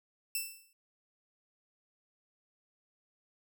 5% pulse tone with exponential decay, 2664 Hz, E7, 18 cents sharp, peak -21 dBFS, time 0.35-0.73 s, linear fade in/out 2 ms, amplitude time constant 81 ms, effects none

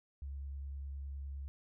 sine tone with vibrato, 69.3 Hz, C#2, in tune, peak -40 dBFS, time 0.22-1.48 s, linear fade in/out 0 ms, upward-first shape sine, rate 9.8 Hz, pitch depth 14 cents each way, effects none

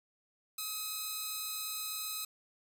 5% pulse tone pair together, 1267 / 4042 Hz, D#6 / B7, +31 / +39 cents, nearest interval octave + minor sixth, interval 2008 cents, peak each -29 / -32 dBFS, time 0.58-2.25 s, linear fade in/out 5 ms, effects none

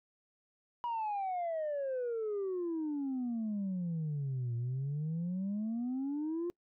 sine exponential two-way sweep, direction down then up, 970 to 116.54 to 354.6 Hz, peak -31 dBFS, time 0.84-6.5 s, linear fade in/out 0 ms, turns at 4.55 s, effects noise-tail reverb RT60 0.1 s tail -26 dB re dry + tanh soft clip ceiling -31 dBFS

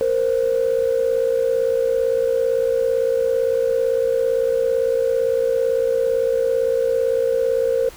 sine tone pair together, 465.5 / 523.3 Hz, A#4 / C5, -2 / 0 cents, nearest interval major second, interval 202 cents, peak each -18 dBFS, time 0.01-7.89 s, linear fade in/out 0 ms, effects tanh soft clip ceiling -10 dBFS + pink hiss -42 dBFS RMS until 7.96 s

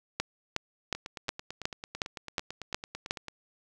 two click trains, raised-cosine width 0.2 ms, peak -21 / -11 dBFS, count 22 / 9, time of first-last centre 0.95-3.283 / 0.2-3.109 s, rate 9 / 2.75 Hz, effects none

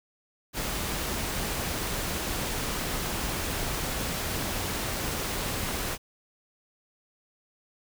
pink noise, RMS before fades -31 dBFS, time 0.53-5.98 s, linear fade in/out 50 ms, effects none

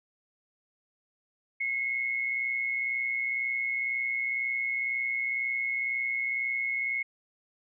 sine tone pair together, 2059 / 2181 Hz, C7 / C#7, -28 / -29 cents, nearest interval minor second, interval 99 cents, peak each -36 / -28 dBFS, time 1.6-7.03 s, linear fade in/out 10 ms, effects none

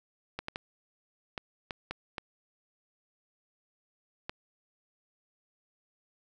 clicks, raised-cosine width 0.3 ms, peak -19 dBFS, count 8, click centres 0.39 / 0.484 / 0.559 / 1.378 / 1.708 / 1.91 / 2.182 / 4.295 s, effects none

